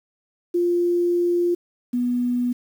sine tone pair in turn, 349.2 / 245.1 Hz, F4 / B3, 0 / -13 cents, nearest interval tritone, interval 613 cents, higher first, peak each -17 / -19 dBFS, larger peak first, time 0.54-1.55 / 1.93-2.53 s, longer first, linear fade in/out 10 ms, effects 8-bit

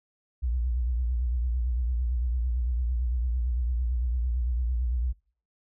sine tone with vibrato, 60.6 Hz, B1, 32 cents flat, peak -24 dBFS, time 0.42-5.13 s, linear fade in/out 20 ms, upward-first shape triangle, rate 8.9 Hz, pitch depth 130 cents each way, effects noise-tail reverb RT60 0.5 s tail -25 dB re dry

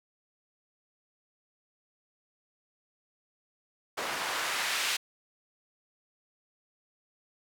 white noise with band-pass filter sweep, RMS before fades -32 dBFS, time 3.97-4.97 s, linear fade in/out 10 ms, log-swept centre 780 to 2500 Hz, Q 0.8, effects none

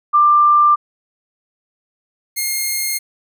sine / 5% pulse tone pair in turn, 1187 / 2133 Hz, D6 / C7, +18 / +33 cents, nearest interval minor seventh, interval 1015 cents, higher second, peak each -8 dBFS, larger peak neither, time 0.13-0.76 / 2.36-2.99 s, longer neither, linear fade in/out 20 ms, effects none

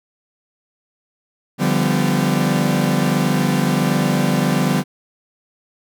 40% pulse chord, G dominant seventh, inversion second, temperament equal with one note detuned, 146.83 / 174.61 / 196 / 250 Hz, D3 / F3 / G3 / B3, 0 / 0 / 0 / +21 cents, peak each -20 dBFS, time 1.58-4.84 s, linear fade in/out 50 ms, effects none

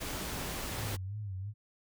pink noise, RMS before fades -38 dBFS, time 0-0.97 s, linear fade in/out 20 ms
sine tone with vibrato, 99.7 Hz, G2, 30 cents sharp, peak -36 dBFS, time 0.76-1.54 s, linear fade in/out 50 ms, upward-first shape sine, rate 2.9 Hz, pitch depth 120 cents each way
effects none

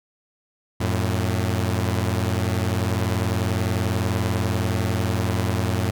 sawtooth tone pair together, 91.47 / 111.7 Hz, F#2 / A2, -19 / +27 cents, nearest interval minor third, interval 346 cents, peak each -19 / -20 dBFS, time 0.8-5.91 s, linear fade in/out 10 ms, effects none

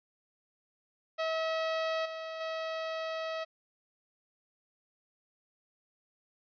sawtooth tone with level steps, 644 Hz, E5, 41 cents flat, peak -26 / -34 / -30 dBFS, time 1.18-3.45 s, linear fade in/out 20 ms, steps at 2.05 / 2.4 s, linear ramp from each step 10 ms, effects resampled to 11025 Hz

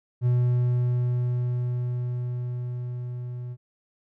triangle tone with level ramp, 123 Hz, B2, 7 cents flat, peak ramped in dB -16 to -30 dBFS, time 0.21-3.57 s, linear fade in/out 50 ms, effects none

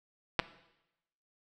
clicks, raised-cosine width 0.3 ms, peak -10 dBFS, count 2, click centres 0.392 / 0.398 s, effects noise-tail reverb RT60 0.9 s tail -17 dB re dry

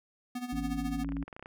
square tone with tremolo, 246.9 Hz, B3, in tune, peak -33 dBFS, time 0.35-1.04 s, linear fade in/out 5 ms, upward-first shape sine, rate 14 Hz, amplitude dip 75%
harmonic tone, 55.3 Hz, A1, 9 cents sharp, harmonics 1 / 3 / 5, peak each -37 / -40 / -34 dBFS, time 0.52-1.24 s, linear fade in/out 10 ms
clicks, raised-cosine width 0.5 ms, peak -30 dBFS, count 11, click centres 1.046 / 1.09 / 1.121 / 1.168 / 1.227 / 1.28 / 1.328 / 1.365 / 1.395 / 1.426 / 1.459 s
effects none

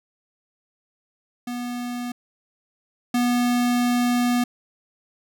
square tone pair in turn, 243.7 / 243.7 Hz, B3 / B3, -23 / -23 cents, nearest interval unison, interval 0 cents, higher neither, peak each -28 / -19 dBFS, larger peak second, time 1.47-2.12 / 3.14-4.44 s, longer second, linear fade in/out 5 ms, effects none

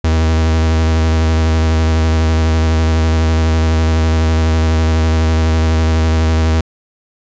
45% pulse tone with vibrato, 80.1 Hz, E2, 49 cents flat, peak -10 dBFS, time 0.04-6.61 s, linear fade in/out 5 ms, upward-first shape square, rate 12 Hz, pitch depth 21 cents each way, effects resampled to 16000 Hz

